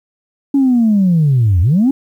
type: linear two-way sweep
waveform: sine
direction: down then up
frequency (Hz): 282.9 to 81 to 282.9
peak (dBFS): -7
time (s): 0.54-1.91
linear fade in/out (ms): 5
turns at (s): 1.61
effects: tanh soft clip ceiling -5 dBFS + 8-bit